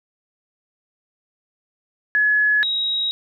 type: tone pair in turn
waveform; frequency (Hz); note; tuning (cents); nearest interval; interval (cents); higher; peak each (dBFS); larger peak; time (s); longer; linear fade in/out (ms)
sine; 1698 / 3812; G#6 / A#7; +38 / +38; octave + major second; 1400; second; -14 / -19; first; 2.15-2.63 / 2.63-3.11; neither; 0
effects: none